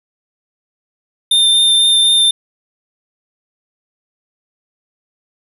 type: tone with vibrato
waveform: square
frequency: 3602 Hz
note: A7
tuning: 40 cents sharp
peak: -9 dBFS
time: 1.31-2.31 s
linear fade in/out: 5 ms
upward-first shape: sine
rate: 4 Hz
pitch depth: 11 cents each way
effects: none